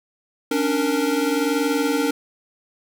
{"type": "tone cluster", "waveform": "square", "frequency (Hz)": [276, 296.8, 464.4], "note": ["C#4", "D4", "A#4"], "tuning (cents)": [-7, 18, -7], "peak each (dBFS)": -24, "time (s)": [0.51, 2.11], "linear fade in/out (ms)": 5, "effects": []}